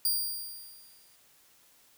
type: tone with exponential decay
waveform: 5% pulse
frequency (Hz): 4782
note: D8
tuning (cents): +30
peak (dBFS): -17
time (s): 0.05-1.16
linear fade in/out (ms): 2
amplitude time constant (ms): 240
effects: white hiss -62 dBFS RMS until 1.97 s